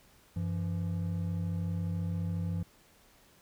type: tone pair together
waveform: triangle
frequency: 95.16 / 169.3 Hz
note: F#2 / E3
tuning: +49 / +46 cents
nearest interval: minor seventh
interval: 997 cents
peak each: -31 / -32 dBFS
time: 0.36-2.63 s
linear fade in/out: 5 ms
effects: pink hiss -62 dBFS RMS until 3.41 s